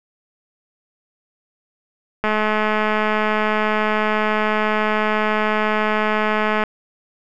click train, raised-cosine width 0.5 ms, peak -5 dBFS, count 942, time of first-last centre 2.24-6.637 s, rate 214 Hz, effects none

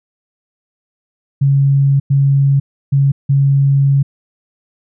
sine tone bursts at uneven times, 138.59 Hz, C#3, in tune, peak -8 dBFS, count 4, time 1.41-2 / 2.1-2.6 / 2.92-3.12 / 3.29-4.03 s, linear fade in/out 10 ms, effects none

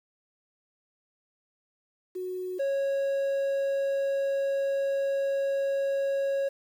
sine / triangle tone pair in turn, 367.4 / 550.5 Hz, F#4 / C#5, -12 / -12 cents, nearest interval perfect fifth, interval 700 cents, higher second, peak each -31 / -23 dBFS, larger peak second, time 2.15-2.59 / 2.59-6.49 s, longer second, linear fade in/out 10 ms, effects 9-bit

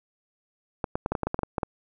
clicks, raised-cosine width 1 ms, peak -12 dBFS, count 12, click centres 0.842 / 0.955 / 1.061 / 1.12 / 1.152 / 1.233 / 1.27 / 1.344 / 1.391 / 1.433 / 1.582 / 1.632 s, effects none

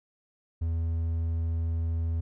triangle tone, 82.41 Hz, E2, in tune, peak -24 dBFS, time 0.61-2.21 s, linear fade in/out 10 ms, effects none

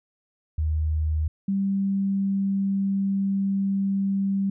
sine tone pair in turn, 77.78 / 195.99 Hz, D#2 / G3, 0 / 0 cents, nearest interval octave + major third, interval 1600 cents, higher second, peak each -21 dBFS, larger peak neither, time 0.58-1.28 / 1.48-4.5 s, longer second, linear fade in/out 5 ms, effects none

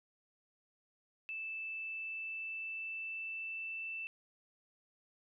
sine tone with pitch glide, 2637 to 2658 Hz, E7 to E7, 0 to +14 cents, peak -39 dBFS, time 1.29-4.07 s, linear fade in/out 0 ms, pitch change +14 cents, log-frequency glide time 1.57-3.93 s, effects none

